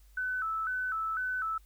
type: tone with vibrato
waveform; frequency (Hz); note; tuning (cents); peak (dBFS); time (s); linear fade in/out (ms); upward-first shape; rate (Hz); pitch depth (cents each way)
sine; 1406; F6; +11; -30; 0.17-1.58; 5; square; 2; 120
effects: added 50 Hz sine -55 dBFS peak until 1.65 s + white hiss -68 dBFS RMS until 1.65 s